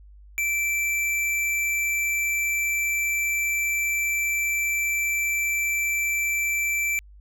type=tone; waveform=square; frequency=2335 Hz; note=D7; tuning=11 cents flat; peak=-23 dBFS; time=0.38-6.99 s; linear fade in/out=0 ms; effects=added 50 Hz sine -45 dBFS peak until 7.2 s